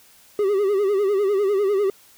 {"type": "tone with vibrato", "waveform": "triangle", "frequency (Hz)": 399.7, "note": "G4", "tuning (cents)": 34, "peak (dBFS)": -15, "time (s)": [0.39, 1.9], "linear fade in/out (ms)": 2, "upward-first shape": "sine", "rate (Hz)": 10, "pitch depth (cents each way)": 92, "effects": ["white hiss -52 dBFS RMS until 2.17 s"]}